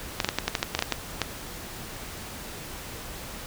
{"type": "clicks", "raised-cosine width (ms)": 0.2, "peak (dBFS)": -6, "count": 12, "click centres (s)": [0.202, 0.246, 0.289, 0.386, 0.48, 0.552, 0.629, 0.75, 0.791, 0.824, 0.923, 1.217], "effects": ["pink hiss -39 dBFS RMS until 3.46 s"]}